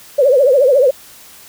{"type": "tone with vibrato", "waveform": "sine", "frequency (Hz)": 536, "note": "C5", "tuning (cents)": 42, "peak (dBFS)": -7, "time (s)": [0.18, 0.91], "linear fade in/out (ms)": 10, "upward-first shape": "triangle", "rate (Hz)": 14, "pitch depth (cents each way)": 190, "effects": ["white hiss -40 dBFS RMS until 1.48 s"]}